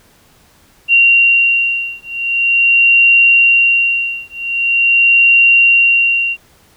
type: beating tone pair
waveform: sine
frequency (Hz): 2759 / 2759.44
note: F7 / F7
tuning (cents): -22 / -21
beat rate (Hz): 0.44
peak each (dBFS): -11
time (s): 0.88-6.37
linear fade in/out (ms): 50
effects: pink hiss -49 dBFS RMS until 6.76 s